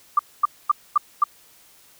sine tone bursts, 1186 Hz, D6, 17 cents sharp, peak -12 dBFS, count 5, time 0.17-1.24 s, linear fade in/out 5 ms, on 22 ms, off 240 ms, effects white hiss -53 dBFS RMS until 1.99 s

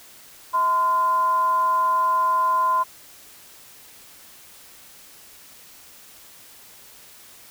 sine tone with frequency modulation, 1026 Hz, C6, 34 cents flat, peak -17 dBFS, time 0.53-2.84 s, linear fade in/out 20 ms, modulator 384 Hz, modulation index 0.28, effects white hiss -47 dBFS RMS until 7.5 s

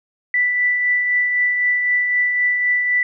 sine tone with tremolo, 1975.5 Hz, B6, in tune, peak -13 dBFS, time 0.34-3.03 s, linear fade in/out 2 ms, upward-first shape triangle, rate 3.9 Hz, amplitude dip 40%, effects none

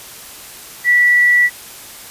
sine tone, 1953 Hz, B6, 20 cents flat, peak -8 dBFS, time 0.84-1.5 s, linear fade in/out 50 ms, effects white hiss -35 dBFS RMS until 2.1 s + resampled to 32000 Hz

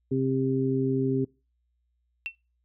harmonic tone, 132.5 Hz, C3, 22 cents sharp, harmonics 1 / 2 / 3, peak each -28 / -26 / -28 dBFS, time 0.11-1.25 s, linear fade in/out 10 ms
sine tone with exponential decay, 2696 Hz, E7, 38 cents sharp, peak -25 dBFS, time 2.26-2.35 s, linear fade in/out 0 ms, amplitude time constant 18 ms
effects noise-tail reverb RT60 0.3 s tail -25 dB re dry + added 60 Hz sine -70 dBFS peak until 2.64 s

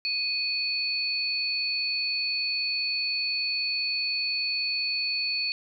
sine tone pair together, 2489 / 4435 Hz, D#7 / C#8, 0 / 0 cents, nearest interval minor seventh, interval 1000 cents, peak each -30 / -27 dBFS, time 0.05-5.52 s, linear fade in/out 0 ms, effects none

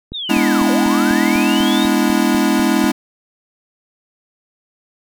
click train, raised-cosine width 3 ms, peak -16 dBFS, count 12, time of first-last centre 0.12-2.843 s, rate 4.04 Hz
sine linear two-way sweep, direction down then up, 3840 to 463.2 to 3840 Hz, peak -22 dBFS, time 0.13-1.87 s, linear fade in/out 20 ms, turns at 0.71 s
square chord, E dominant seventh, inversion first, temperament equal with one note detuned, 207.7 / 246.9 / 289.3 / 329.6 Hz, G#3 / B3 / D4 / E4, 0 / 0 / -26 / 0 cents, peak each -19 dBFS, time 0.29-2.92 s, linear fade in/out 10 ms
effects none

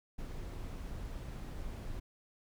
brown noise, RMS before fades -42 dBFS, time 0.18-2 s, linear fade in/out 10 ms, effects none

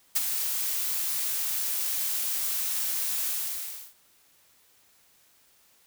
blue noise with ADSR envelope, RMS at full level -22 dBFS, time 0.15-3.94 s, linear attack 15 ms, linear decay 26 ms, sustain -7 dB, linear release 650 ms, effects white hiss -62 dBFS RMS until 5.86 s

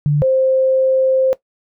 sine tone pair in turn, 146.83 / 525.1 Hz, D3 / C5, 0 / +6 cents, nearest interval octave + minor seventh, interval 2206 cents, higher second, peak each -11 dBFS, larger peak neither, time 0.06-0.22 / 0.22-1.33 s, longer second, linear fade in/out 0 ms, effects noise-tail reverb RT60 0.1 s tail -17 dB re dry

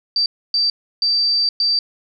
sine tone bursts at uneven times, 4658 Hz, D8, 15 cents flat, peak -14 dBFS, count 4, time 0.16-0.26 / 0.54-0.7 / 1.02-1.49 / 1.6-1.79 s, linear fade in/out 2 ms, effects none

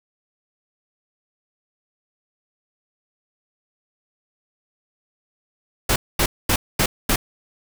pink noise bursts, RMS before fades -18 dBFS, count 5, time 5.89-7.16 s, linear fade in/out 5 ms, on 70 ms, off 230 ms, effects none

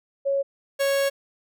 sine / 45% pulse tone pair in turn, 553 / 553 Hz, C#5 / C#5, -4 / -4 cents, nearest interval unison, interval 0 cents, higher neither, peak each -20 dBFS, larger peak neither, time 0.25-0.43 / 0.79-1.1 s, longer second, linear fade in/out 20 ms, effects none

